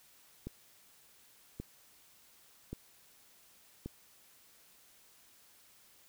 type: click train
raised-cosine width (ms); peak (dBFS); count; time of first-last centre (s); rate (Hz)
3; -27; 4; 0.47-3.86; 0.885
effects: white hiss -63 dBFS RMS until 6.08 s